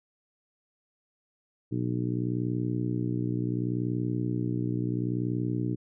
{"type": "harmonic tone", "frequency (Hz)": 60.7, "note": "B1", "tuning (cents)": -29, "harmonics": [2, 3, 4, 5, 6, 7], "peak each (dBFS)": [-30, -34, -37, -32, -38, -44], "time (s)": [1.71, 5.76], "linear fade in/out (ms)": 20, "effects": []}